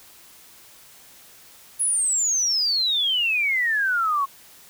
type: exponential sweep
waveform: sine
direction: down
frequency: 10640 to 1080 Hz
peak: -19 dBFS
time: 1.79-4.26 s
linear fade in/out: 20 ms
effects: white hiss -49 dBFS RMS until 4.69 s